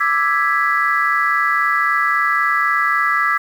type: chord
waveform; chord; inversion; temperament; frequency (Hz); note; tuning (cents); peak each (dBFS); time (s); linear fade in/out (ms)
sine; E dominant seventh; third; equal; 1174.7 / 1318.5 / 1661.2 / 1975.5; D6 / E6 / G#6 / B6; 0 / 0 / 0 / 0; -19; 0-3.38; 10
effects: tanh soft clip ceiling -4 dBFS + 7-bit